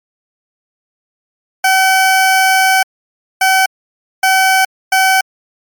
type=tone bursts at uneven times; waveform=20% pulse; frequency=761 Hz; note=F#5; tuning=48 cents sharp; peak=-3 dBFS; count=4; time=1.64-2.83 / 3.41-3.66 / 4.23-4.65 / 4.92-5.21 s; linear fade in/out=5 ms; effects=MP3 96 kbps